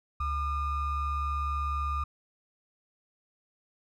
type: ring-modulated tone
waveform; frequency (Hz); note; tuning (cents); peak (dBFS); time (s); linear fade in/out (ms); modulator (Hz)
triangle; 638; D#5; +43; -23; 0.2-2.04; 5; 566
effects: none